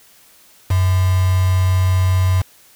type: tone with quantisation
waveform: sine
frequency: 92.5 Hz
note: F#2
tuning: in tune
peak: -12 dBFS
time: 0.7-2.42 s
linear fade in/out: 10 ms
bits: 4
effects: white hiss -49 dBFS RMS until 2.75 s